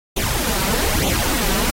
pink noise with flanger, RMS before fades -20 dBFS, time 0.16-1.71 s, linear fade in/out 10 ms, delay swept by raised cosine 0.29 to 5.29 ms, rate 1.1 Hz, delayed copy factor +0.7, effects AAC 48 kbps

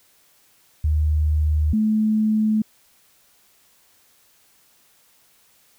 sine tone pair in turn, 76.4 / 216.1 Hz, D#2 / A3, -31 / -31 cents, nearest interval octave + tritone, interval 1800 cents, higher second, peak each -16 dBFS, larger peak neither, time 0.84-1.73 / 1.73-2.62 s, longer neither, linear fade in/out 5 ms, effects white hiss -58 dBFS RMS until 5.78 s

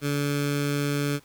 15% pulse tone with notch filter, 143.7 Hz, D3, 37 cents flat, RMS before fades -26 dBFS, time 0.01-1.2 s, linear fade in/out 50 ms, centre 700 Hz, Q 1.2, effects pink hiss -57 dBFS RMS until 1.24 s

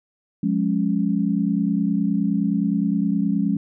sine chord, Db major, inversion first, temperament equal with one note detuned, 178.08 / 207.7 / 277.2 Hz, F3 / Ab3 / Db4, +34 / 0 / 0 cents, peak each -23 / -21 / -24 dBFS, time 0.43-3.57 s, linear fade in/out 5 ms, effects none

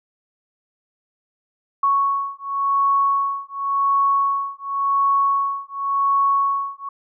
sine beating tone pair, 1108.7 / 1109.61 Hz, C#6 / C#6, 0 / +1 cents, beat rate 0.91 Hz, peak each -20 dBFS, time 1.83-6.89 s, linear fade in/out 5 ms, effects none

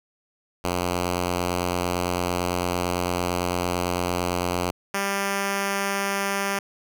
5% pulse tone pair in turn, 88.9 / 198.02 Hz, F2 / G3, +31 / +18 cents, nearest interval octave + major second, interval 1387 cents, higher second, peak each -12 dBFS, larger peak neither, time 0.64-4.71 / 4.94-6.59 s, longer first, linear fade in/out 5 ms, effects none

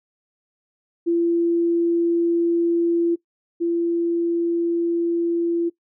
sine tone pair in turn, 339.6 / 339.6 Hz, F4 / F4, -48 / -48 cents, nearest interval unison, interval 0 cents, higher neither, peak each -16 / -18 dBFS, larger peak first, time 1.06-3.16 / 3.6-5.7 s, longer neither, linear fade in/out 20 ms, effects noise-tail reverb RT60 0.1 s tail -19 dB re dry

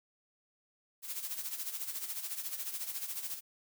blue noise with tremolo, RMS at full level -37 dBFS, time 1.02-3.41 s, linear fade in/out 50 ms, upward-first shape sine, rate 14 Hz, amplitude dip 65%, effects none

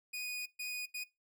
sawtooth tone bursts at uneven times, 2476 Hz, D#7, 9 cents flat, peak -35 dBFS, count 3, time 0.13-0.46 / 0.59-0.86 / 0.94-1.04 s, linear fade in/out 10 ms, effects noise-tail reverb RT60 0.2 s tail -19 dB re dry

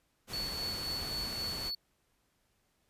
pink noise, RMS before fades -42 dBFS, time 0.27-1.72 s, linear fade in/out 50 ms
triangle tone with tremolo, 4435 Hz, C#8, in tune, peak -33 dBFS, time 0.33-1.75 s, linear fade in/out 5 ms, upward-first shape sine, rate 3.8 Hz, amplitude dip 40%
effects pink hiss -75 dBFS RMS until 2.89 s + resampled to 32000 Hz

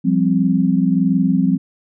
sine chord, F suspended second, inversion none, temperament equal, 174.61 / 196 / 261.6 Hz, F3 / G3 / C4, 0 / 0 / 0 cents, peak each -17 dBFS, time 0.04-1.58 s, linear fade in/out 20 ms, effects none

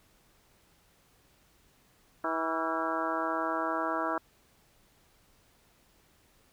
harmonic tone with a mistuned harmonic, 162.2 Hz, E3, 28 cents flat, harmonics 2 / 3 / 4 / 5 / 6 / 7 / 8 / 9 / 10, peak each -36 / -41 / -35 / -40 / -36 / -37 / -35 / -43 / -42 dBFS, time 2.24-4.18 s, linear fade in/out 2 ms, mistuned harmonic 8, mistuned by +62 cents, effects pink hiss -65 dBFS RMS until 6.52 s

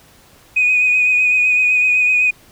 sine tone with vibrato, 2489 Hz, D#7, in tune, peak -10 dBFS, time 0.56-2.31 s, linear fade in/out 10 ms, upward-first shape triangle, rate 7.9 Hz, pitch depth 30 cents each way, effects tanh soft clip ceiling -6 dBFS + pink hiss -48 dBFS RMS until 2.51 s

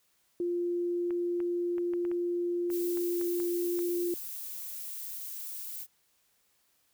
sine tone, 349.2 Hz, F4, in tune, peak -28 dBFS, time 0.4-4.14 s, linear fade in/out 2 ms
clicks, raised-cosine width 0.5 ms, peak -32 dBFS, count 11, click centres 1.107 / 1.403 / 1.782 / 1.936 / 2.051 / 2.115 / 2.702 / 2.973 / 3.213 / 3.401 / 3.791 s
violet noise, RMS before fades -40 dBFS, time 2.69-5.87 s, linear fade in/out 50 ms
effects white hiss -71 dBFS RMS until 6.93 s

